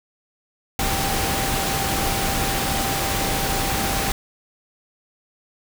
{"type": "tone in noise", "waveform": "sine", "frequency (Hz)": 784, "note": "G5", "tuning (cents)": 0, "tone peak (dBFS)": -28, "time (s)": [0.79, 4.12], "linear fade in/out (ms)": 2, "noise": "pink", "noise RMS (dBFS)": -23, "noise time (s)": [0.79, 4.12], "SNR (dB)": -8, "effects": []}